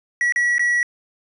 triangle tone with dropouts, 1931 Hz, B6, 39 cents flat, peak -14 dBFS, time 0.21-0.83 s, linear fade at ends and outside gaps 1 ms, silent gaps 0.323-0.36 / 0.582-0.594 s, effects resampled to 24000 Hz + 9-bit

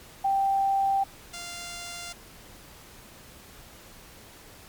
sine / 5% pulse tone pair in turn, 784 / 695.7 Hz, G5 / F5, 0 / -7 cents, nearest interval major second, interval 207 cents, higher first, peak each -21 / -25 dBFS, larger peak first, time 0.24-1.04 / 1.33-2.13 s, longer neither, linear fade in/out 10 ms, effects pink hiss -49 dBFS RMS until 4.68 s + MP3 96 kbps

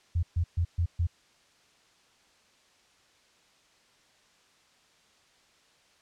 sine tone bursts, 85.5 Hz, F2, 36 cents flat, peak -23 dBFS, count 5, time 0.15-1.07 s, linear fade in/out 10 ms, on 80 ms, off 130 ms, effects white hiss -63 dBFS RMS until 6.01 s + low-pass 6000 Hz 12 dB/octave

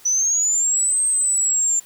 sine linear two-way sweep, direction up then down, 5920 to 8372 to 7240 Hz, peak -16 dBFS, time 0.05-1.8 s, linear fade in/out 10 ms, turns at 1.03 s, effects white hiss -48 dBFS RMS until 1.85 s

